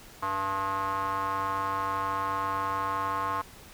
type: tone with band-pass filter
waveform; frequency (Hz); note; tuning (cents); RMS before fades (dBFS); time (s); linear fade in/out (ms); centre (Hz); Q
square; 97; G2; -18; -30; 0.22-3.42; 10; 1100; 5.9
effects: pink hiss -50 dBFS RMS until 3.73 s